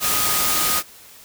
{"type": "tone in noise", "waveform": "sine", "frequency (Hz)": 1244.5, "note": "D#6", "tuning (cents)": 0, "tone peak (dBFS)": -27, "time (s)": [0, 0.83], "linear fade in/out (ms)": 50, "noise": "white", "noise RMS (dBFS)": -20, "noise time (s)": [0, 0.83], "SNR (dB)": -10, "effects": ["white hiss -45 dBFS RMS until 1.24 s"]}